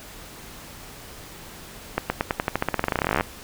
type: accelerating click train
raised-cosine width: 0.5 ms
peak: -6 dBFS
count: 28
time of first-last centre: 1.98-3.209 s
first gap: 120 ms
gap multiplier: 0.91
effects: pink hiss -42 dBFS RMS until 3.43 s